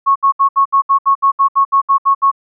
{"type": "tone bursts", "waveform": "sine", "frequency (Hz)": 1100, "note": "C#6", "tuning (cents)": -14, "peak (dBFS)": -7, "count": 14, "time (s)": [0.06, 2.315], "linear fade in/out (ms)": 20, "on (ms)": 97, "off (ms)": 69, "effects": []}